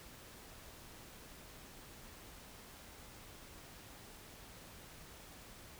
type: silence
effects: pink hiss -55 dBFS RMS until 5.79 s